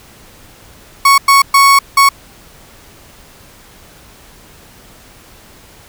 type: tone bursts at uneven times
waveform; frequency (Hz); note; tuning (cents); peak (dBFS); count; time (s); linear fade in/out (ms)
35% pulse; 1109; C#6; 0; -3; 4; 1.05-1.18 / 1.28-1.42 / 1.54-1.79 / 1.97-2.09; 5
effects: pink hiss -41 dBFS RMS until 5.88 s